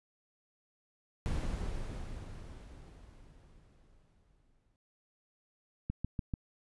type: noise with exponential decay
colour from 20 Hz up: brown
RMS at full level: -33 dBFS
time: 1.26-4.76 s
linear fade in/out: 0 ms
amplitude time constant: 760 ms
type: click train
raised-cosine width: 5 ms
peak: -22 dBFS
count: 4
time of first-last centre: 5.9-6.338 s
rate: 6.85 Hz
effects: resampled to 24000 Hz